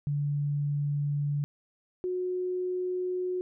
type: tone pair in turn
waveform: sine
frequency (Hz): 144.7 / 364.6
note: D3 / F#4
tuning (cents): -25 / -25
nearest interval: octave + major third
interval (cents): 1600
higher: second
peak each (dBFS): -26 / -28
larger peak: first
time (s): 0.07-1.44 / 2.04-3.41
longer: neither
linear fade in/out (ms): 0
effects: none